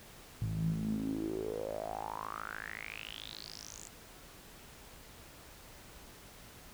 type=tone with band-pass filter sweep; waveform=sawtooth; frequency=53.6 Hz; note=A1; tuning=45 cents flat; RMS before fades=-39 dBFS; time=0.41-3.88 s; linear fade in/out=0 ms; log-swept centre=120 to 7600 Hz; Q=8.4; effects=pink hiss -54 dBFS RMS until 6.73 s